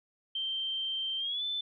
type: tone with pitch glide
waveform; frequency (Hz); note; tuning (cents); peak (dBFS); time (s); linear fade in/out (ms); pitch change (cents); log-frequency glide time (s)
sine; 3136 to 3520; G7 to A7; 0 to 0; -31; 0.35-1.61; 5; +200; 1.18-1.44
effects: none